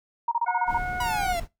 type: tone bursts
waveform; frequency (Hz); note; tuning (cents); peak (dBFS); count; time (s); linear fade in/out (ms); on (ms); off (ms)
sine; 941; A#5; +16; -20; 8; 0.28-0.778; 5; 36; 30
type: harmonic tone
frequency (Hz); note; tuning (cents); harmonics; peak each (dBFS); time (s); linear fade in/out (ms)
727; F#5; -31; 1 / 2 / 3; -30 / -32 / -39; 0.46-1.33; 10
type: noise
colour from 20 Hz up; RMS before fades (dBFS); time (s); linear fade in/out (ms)
brown; -35; 0.66-1.48; 50
type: exponential sweep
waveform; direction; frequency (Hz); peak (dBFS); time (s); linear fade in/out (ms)
45% pulse; down; 987.8 to 667; -26; 1-1.4; 5
effects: noise-tail reverb RT60 0.2 s tail -21 dB re dry